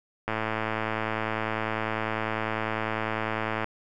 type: click train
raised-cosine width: 0.5 ms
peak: -13 dBFS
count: 371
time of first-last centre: 0.28-3.644 s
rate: 110 Hz
effects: none